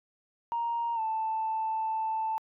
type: tone with pitch glide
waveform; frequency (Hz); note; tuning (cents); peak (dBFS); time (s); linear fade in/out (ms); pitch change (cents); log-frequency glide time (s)
sine; 935 to 882.5; A#5 to A5; +5 to +5; -27; 0.52-2.38; 0; -100; 0.95-1
effects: tanh soft clip ceiling -23 dBFS